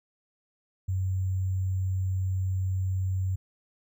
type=tone with sample-and-hold; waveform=sine; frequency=93.8 Hz; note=F#2; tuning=24 cents sharp; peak=-25 dBFS; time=0.88-3.36 s; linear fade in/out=10 ms; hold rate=7350 Hz; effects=none